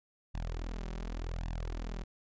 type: tone with flanger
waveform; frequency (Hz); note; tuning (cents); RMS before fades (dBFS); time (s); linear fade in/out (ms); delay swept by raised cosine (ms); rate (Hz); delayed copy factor
sawtooth; 41.56; E1; +15; -38; 0.34-2.04; 10; 1.1 to 5.3; 0.88; +0.95
effects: resampled to 16000 Hz